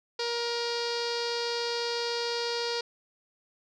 sawtooth tone with low-pass filter, 471.9 Hz, A#4, 21 cents sharp, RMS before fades -31 dBFS, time 0.19-2.81 s, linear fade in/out 5 ms, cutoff 4700 Hz, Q 5.7, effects none

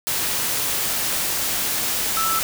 sine tone in noise, 1318.5 Hz, E6, in tune, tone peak -21 dBFS, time 2.17-2.39 s, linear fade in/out 0 ms, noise white, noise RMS -23 dBFS, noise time 0.07-2.43 s, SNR -1 dB, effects none

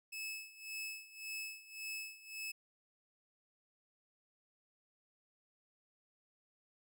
sawtooth tone with tremolo, 2600 Hz, E7, 24 cents flat, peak -37 dBFS, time 0.12-2.52 s, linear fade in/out 10 ms, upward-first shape sine, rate 1.8 Hz, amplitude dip 85%, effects none

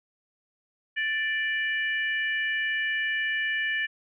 harmonic tone, 587.3 Hz, D5, in tune, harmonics 3 / 4 / 5, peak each -26 / -33 / -35 dBFS, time 0.96-3.87 s, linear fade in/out 20 ms, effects none

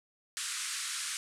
white band-pass noise, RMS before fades -37 dBFS, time 0.37-1.17 s, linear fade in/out 0 ms, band 1200 to 10000 Hz, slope 48 dB/octave, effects none

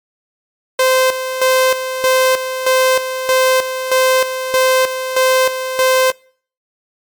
sawtooth tone with tremolo, 518 Hz, C5, 17 cents flat, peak -6 dBFS, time 0.79-6.12 s, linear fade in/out 5 ms, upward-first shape square, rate 1.6 Hz, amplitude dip 65%, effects noise-tail reverb RT60 0.5 s tail -25 dB re dry + MP3 96 kbps

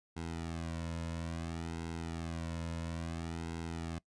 sawtooth tone with flanger, 82.9 Hz, E2, 10 cents sharp, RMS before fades -40 dBFS, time 0.16-3.99 s, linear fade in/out 10 ms, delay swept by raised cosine 1.7 to 2.59 ms, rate 0.59 Hz, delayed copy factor -1, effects noise-tail reverb RT60 0.1 s tail -22 dB re dry + resampled to 22050 Hz

